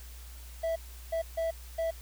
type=tone bursts at uneven times; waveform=triangle; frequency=657 Hz; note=E5; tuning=6 cents flat; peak=-26 dBFS; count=4; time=0.63-0.76 / 1.12-1.22 / 1.37-1.51 / 1.78-1.91 s; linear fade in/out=10 ms; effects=added 60 Hz sine -44 dBFS peak until 2.01 s + white hiss -53 dBFS RMS until 2.01 s